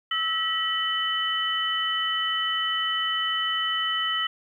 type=tone cluster; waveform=sine; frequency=1307 / 1932 / 3020 Hz; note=E6 / B6 / F#7; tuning=-15 / -39 / +35 cents; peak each=-29 / -29 / -26 dBFS; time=0.11-4.27 s; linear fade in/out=5 ms; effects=10-bit